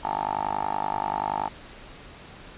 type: tone with band-pass filter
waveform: 10% pulse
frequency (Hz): 50.5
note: G#1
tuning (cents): -48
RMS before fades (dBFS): -28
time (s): 0.03-1.49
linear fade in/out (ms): 20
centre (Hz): 900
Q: 9.4
effects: pink hiss -45 dBFS RMS until 2.57 s + resampled to 8000 Hz

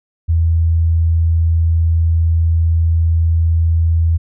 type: tone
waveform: sine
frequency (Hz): 82.41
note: E2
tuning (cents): 0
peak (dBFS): -10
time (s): 0.28-4.18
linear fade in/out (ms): 20
effects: none

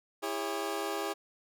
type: chord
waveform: 20% pulse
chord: C# minor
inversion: first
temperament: equal with one note detuned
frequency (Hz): 329.6 / 404.6 / 554.4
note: E4 / G#4 / C#5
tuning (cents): 0 / -45 / 0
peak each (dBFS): -33 / -30 / -35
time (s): 0.22-1.14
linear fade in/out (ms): 20
effects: none

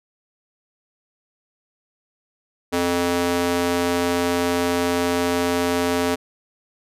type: tone with high-pass filter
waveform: square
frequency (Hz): 87.31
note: F2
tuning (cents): 0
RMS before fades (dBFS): -21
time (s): 2.72-6.16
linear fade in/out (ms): 20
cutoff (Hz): 330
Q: 1.3
effects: resampled to 32000 Hz

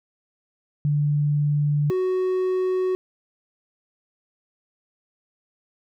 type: tone pair in turn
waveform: sine / triangle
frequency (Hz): 146.83 / 370.9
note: D3 / F#4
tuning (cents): 0 / +4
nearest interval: octave + major third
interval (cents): 1604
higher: second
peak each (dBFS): -18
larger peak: neither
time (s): 0.85-1.9 / 1.9-2.95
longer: neither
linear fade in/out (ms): 0
effects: none

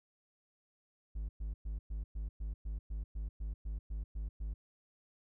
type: tone bursts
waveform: triangle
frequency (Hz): 52.3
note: G#1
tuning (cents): +13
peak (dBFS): -34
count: 14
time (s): 1.15-4.54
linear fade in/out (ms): 10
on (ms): 140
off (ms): 110
effects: none

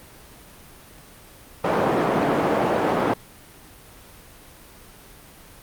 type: band-pass noise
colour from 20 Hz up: white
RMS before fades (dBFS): -21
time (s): 1.64-3.14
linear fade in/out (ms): 5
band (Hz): 180 to 770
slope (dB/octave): 12
effects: pink hiss -46 dBFS RMS until 5.62 s + Opus 32 kbps

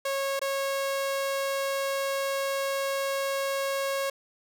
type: tone with dropouts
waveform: sawtooth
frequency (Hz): 548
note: C#5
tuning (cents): -20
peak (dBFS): -23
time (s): 0.05-4.1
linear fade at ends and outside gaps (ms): 5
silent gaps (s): 0.394-0.415
effects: none

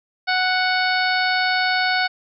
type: harmonic tone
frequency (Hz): 740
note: F#5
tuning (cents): 0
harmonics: 1 / 2 / 3 / 4 / 5 / 6 / 7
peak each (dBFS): -22 / -21 / -25 / -32 / -30 / -26 / -36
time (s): 0.27-2.08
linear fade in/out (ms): 20
effects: none

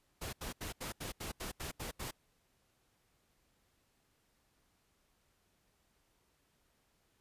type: noise bursts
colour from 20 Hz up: pink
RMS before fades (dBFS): -42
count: 10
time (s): 0.21-2.112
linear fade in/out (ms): 10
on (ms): 120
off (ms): 78
effects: pink hiss -75 dBFS RMS until 7.2 s + resampled to 32000 Hz

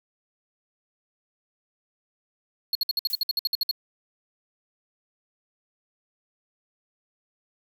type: tone bursts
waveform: square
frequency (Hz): 4319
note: C#8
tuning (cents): -46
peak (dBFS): -22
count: 13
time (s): 2.73-3.712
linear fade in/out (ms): 2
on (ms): 22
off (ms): 58
type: noise with exponential decay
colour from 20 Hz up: violet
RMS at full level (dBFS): -30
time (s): 3.1-3.22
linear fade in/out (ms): 1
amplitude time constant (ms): 26
effects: none

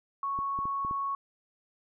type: tone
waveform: sine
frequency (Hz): 1107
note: C#6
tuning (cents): -3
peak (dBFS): -29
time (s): 0.23-1.15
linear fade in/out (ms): 2
type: clicks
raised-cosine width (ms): 3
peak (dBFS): -29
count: 5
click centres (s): 0.389 / 0.589 / 0.655 / 0.849 / 0.911
effects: none

